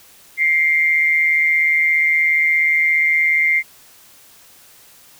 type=tone with amplitude modulation; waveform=sine; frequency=2105 Hz; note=C7; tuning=10 cents sharp; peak=-10 dBFS; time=0.37-3.63 s; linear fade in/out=50 ms; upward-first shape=sine; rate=157 Hz; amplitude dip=55%; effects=white hiss -47 dBFS RMS until 5.19 s